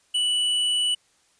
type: tone with hard clipping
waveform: triangle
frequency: 2960 Hz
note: F#7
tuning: in tune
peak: -22 dBFS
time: 0.14-0.95 s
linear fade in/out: 10 ms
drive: 12 dB
effects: white hiss -63 dBFS RMS until 1.39 s + resampled to 22050 Hz